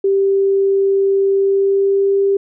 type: tone with pitch glide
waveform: sine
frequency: 392 to 395.2 Hz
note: G4 to G4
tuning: 0 to +14 cents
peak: -11 dBFS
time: 0.04-2.37 s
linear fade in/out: 5 ms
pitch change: +14 cents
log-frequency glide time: 1.34-2.2 s
effects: none